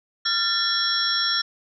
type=tone cluster; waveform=sine; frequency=1381 / 1777 / 3358 / 4022 / 5470 Hz; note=F6 / A6 / G#7 / B7 / F8; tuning=-20 / +17 / +18 / +31 / -37 cents; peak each=-28 / -29 / -27 / -29 / -23 dBFS; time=0.25-1.42 s; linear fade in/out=10 ms; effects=none